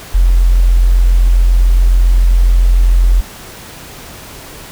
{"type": "tone", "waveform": "sine", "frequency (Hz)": 43.65, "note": "F1", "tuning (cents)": 0, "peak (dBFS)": -5, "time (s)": [0.14, 3.21], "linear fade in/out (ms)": 10, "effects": ["pink hiss -32 dBFS RMS until 4.71 s"]}